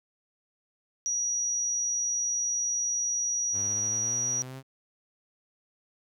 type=tone; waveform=sine; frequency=5790 Hz; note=F#8; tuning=38 cents flat; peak=-26 dBFS; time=1.06-4.42 s; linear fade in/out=0 ms
type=exponential sweep; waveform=sawtooth; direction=up; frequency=98 to 134.8 Hz; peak=-35 dBFS; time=3.52-4.63 s; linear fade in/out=50 ms
effects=none